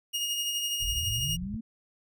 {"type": "tone with tremolo", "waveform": "sawtooth", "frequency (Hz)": 2859, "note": "F7", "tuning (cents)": 40, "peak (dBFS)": -24, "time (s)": [0.13, 1.37], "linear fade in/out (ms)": 20, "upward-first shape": "sine", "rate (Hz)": 12, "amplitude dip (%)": 35}
{"type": "low-pass noise", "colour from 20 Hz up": "white", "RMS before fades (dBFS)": -39, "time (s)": [0.8, 1.57], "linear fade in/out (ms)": 10, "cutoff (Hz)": 140, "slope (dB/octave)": 96}
{"type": "linear sweep", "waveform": "sine", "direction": "up", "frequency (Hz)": [34.65, 230.5], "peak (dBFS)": -33, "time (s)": [0.83, 1.61], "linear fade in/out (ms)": 10}
{"type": "click", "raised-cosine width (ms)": 5, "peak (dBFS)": -28, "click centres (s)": 1.544}
{"effects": []}